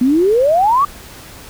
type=exponential sweep; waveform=sine; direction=up; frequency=239.7 to 1193 Hz; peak=-9 dBFS; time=0.01-0.85 s; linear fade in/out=5 ms; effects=pink hiss -36 dBFS RMS until 1.49 s